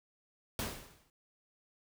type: noise with exponential decay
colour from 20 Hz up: pink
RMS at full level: -34 dBFS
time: 0.59-1.1 s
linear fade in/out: 1 ms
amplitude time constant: 110 ms
effects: none